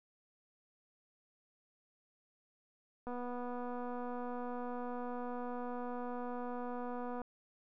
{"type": "click train", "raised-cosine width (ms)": 1, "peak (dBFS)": -30, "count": 1017, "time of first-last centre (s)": [3.07, 7.217], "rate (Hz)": 245, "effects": []}